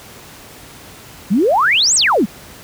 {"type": "exponential two-way sweep", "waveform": "sine", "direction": "up then down", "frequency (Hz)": [172, 8560, 172], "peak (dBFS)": -10, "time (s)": [1.3, 2.26], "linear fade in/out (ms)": 20, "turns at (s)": 1.95, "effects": ["pink hiss -38 dBFS RMS until 2.63 s", "high-pass 60 Hz 12 dB/octave"]}